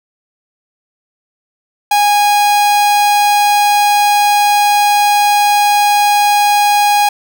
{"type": "tone", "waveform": "45% pulse", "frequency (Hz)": 824, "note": "G#5", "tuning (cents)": -14, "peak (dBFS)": -8, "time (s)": [1.91, 7.09], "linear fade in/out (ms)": 5, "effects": []}